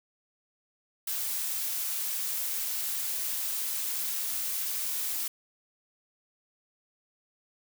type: noise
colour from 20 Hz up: blue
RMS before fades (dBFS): -32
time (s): 1.07-5.28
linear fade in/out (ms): 5
effects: none